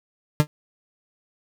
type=tone with exponential decay; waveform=40% pulse; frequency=149.7 Hz; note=D3; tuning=33 cents sharp; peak=-9 dBFS; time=0.4-0.47 s; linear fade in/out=0 ms; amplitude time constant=15 ms; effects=none